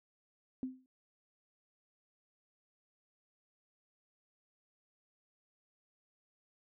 sine tone with exponential decay, 258.4 Hz, C4, 21 cents flat, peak -32 dBFS, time 0.63-0.86 s, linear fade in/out 1 ms, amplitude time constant 49 ms, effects none

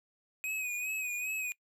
square tone with vibrato, 2508 Hz, D#7, 13 cents sharp, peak -34 dBFS, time 0.44-1.52 s, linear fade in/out 0 ms, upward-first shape sine, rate 2.5 Hz, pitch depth 53 cents each way, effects noise-tail reverb RT60 0.1 s tail -22 dB re dry

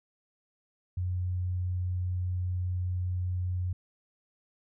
sine tone, 90.5 Hz, F#2, 38 cents flat, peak -28 dBFS, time 0.97-3.73 s, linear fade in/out 5 ms, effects none

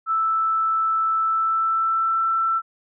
sine tone with pitch glide, 1318.5 to 1335.4 Hz, E6 to E6, 0 to +22 cents, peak -18 dBFS, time 0.06-2.62 s, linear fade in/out 50 ms, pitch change +22 cents, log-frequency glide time 1.22-2.22 s, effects none

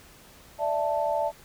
sine chord, D suspended second, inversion none, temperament just, 587.3 / 660.7 / 881 Hz, D5 / E5 / A5, 0 / +4 / +2 cents, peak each -28 dBFS, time 0.58-1.32 s, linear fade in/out 50 ms, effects pink hiss -52 dBFS RMS until 1.44 s

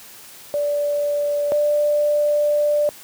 sine tone pair in turn, 582 / 590.5 Hz, D5 / D5, -16 / +9 cents, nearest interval unison, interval 25 cents, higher second, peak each -18 / -15 dBFS, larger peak second, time 0.54-1.52 / 1.52-2.89 s, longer second, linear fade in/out 0 ms, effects white hiss -42 dBFS RMS until 3.03 s + high-pass 80 Hz 12 dB/octave

